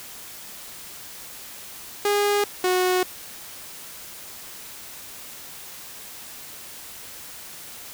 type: tone pair in turn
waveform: sawtooth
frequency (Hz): 409.7 / 366.3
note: G#4 / F#4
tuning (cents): -24 / -17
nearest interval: major second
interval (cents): 193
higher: first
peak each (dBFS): -15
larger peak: neither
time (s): 2.05-2.44 / 2.64-3.03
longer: neither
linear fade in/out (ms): 2
effects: white hiss -40 dBFS RMS until 7.93 s